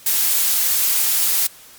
blue noise, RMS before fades -17 dBFS, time 0.06-1.47 s, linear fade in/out 5 ms, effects white hiss -44 dBFS RMS until 1.78 s + MP3 96 kbps

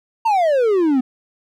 triangle exponential sweep, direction down, 932.3 to 246.9 Hz, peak -11 dBFS, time 0.25-1.01 s, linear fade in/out 10 ms, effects none

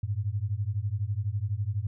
sine beating tone pair, 96.9 / 108.9 Hz, G2 / A2, -20 / -17 cents, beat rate 12 Hz, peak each -30 dBFS, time 0.03-1.87 s, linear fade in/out 5 ms, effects none

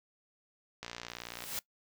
click train, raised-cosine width 0.2 ms, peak -23 dBFS, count 37, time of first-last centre 0.83-1.439 s, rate 59.1 Hz
white noise with exponential growth, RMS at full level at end -35 dBFS, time 1.08-1.59 s, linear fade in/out 1 ms, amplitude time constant 110 ms
effects noise-tail reverb RT60 0.1 s tail -21 dB re dry

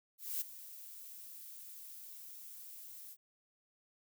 violet noise with ADSR envelope, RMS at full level -36 dBFS, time 0.18-3.17 s, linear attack 230 ms, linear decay 14 ms, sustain -15 dB, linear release 55 ms, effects none

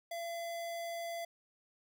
square tone, 678 Hz, E5, 49 cents sharp, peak -39 dBFS, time 0.11-1.25 s, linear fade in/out 5 ms, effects none

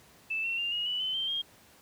sine tone with pitch steps, 2637 / 2714 / 2794 / 2876 / 2960 / 3047 / 3136 / 3228 Hz, E7 / E7 / F7 / F#7 / F#7 / G7 / G7 / G#7, 0 / +50 / 0 / -50 / 0 / -50 / 0 / -50 cents, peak -29 dBFS, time 0.3-1.42 s, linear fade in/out 10 ms, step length 140 ms, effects pink hiss -58 dBFS RMS until 1.81 s + high-pass 80 Hz 12 dB/octave

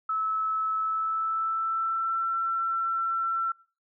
sine tone with pitch glide, 1301 to 1346.1 Hz, E6 to E6, -23 to +36 cents, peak -25 dBFS, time 0.09-3.52 s, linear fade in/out 5 ms, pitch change +59 cents, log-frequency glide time 0.76-2.28 s, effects noise-tail reverb RT60 0.4 s tail -24 dB re dry

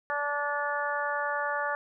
harmonic tone, 290 Hz, D4, 22 cents flat, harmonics 2 / 3 / 4 / 5 / 6, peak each -34 / -34 / -34 / -34 / -34 dBFS, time 0.1-1.75 s, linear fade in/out 0 ms, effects none

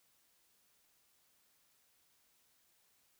silence, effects white hiss -73 dBFS RMS until 3.19 s

